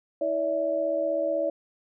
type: tone cluster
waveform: sine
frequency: 324.1 / 572 / 648 Hz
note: E4 / D5 / E5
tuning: -29 / -46 / -30 cents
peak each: -33 / -25 / -30 dBFS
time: 0.21-1.5 s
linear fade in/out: 5 ms
effects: none